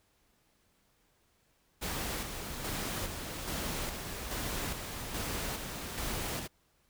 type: noise with tremolo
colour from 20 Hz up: pink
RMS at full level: -36 dBFS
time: 1.81-6.48 s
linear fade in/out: 20 ms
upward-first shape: square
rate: 1.2 Hz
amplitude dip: 40%
effects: pink hiss -71 dBFS RMS until 6.89 s